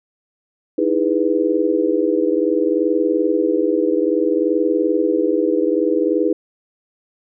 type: chord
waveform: sine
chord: E major seventh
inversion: third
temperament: just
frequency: 309 / 329.6 / 412 / 494.4 Hz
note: D#4 / E4 / G#4 / B4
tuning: -12 / 0 / -14 / +2 cents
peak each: -20 dBFS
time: 0.78-6.33 s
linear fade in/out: 5 ms
effects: none